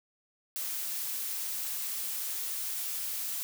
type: noise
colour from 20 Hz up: blue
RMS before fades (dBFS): -35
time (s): 0.56-3.43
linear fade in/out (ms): 0
effects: none